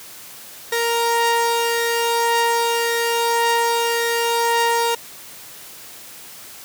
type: tone pair together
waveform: sawtooth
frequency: 466.2 / 933.3 Hz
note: A#4 / A#5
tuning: 0 / +2 cents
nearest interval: octave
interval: 1202 cents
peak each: -16 dBFS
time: 0.72-4.95 s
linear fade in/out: 5 ms
effects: white hiss -39 dBFS RMS until 6.64 s + high-pass 80 Hz 12 dB/octave